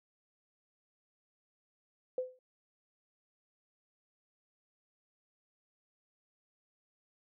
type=tone with exponential decay; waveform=sine; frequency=509 Hz; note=C5; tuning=48 cents flat; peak=-28 dBFS; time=2.18-2.39 s; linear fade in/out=2 ms; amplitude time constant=45 ms; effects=none